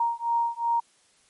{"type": "beating tone pair", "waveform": "sine", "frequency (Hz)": [933, 935.7], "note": ["A#5", "A#5"], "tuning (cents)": [1, 6], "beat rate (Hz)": 2.7, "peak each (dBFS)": -26, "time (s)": [0, 0.8], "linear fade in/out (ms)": 5, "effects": ["white hiss -62 dBFS RMS until 1.29 s", "MP3 48 kbps"]}